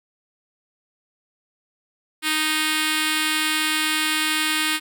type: tone with notch filter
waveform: 5% pulse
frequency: 310.5 Hz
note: D#4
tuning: 3 cents flat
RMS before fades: -22 dBFS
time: 2.22-4.8 s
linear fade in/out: 50 ms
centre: 640 Hz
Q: 0.52
effects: none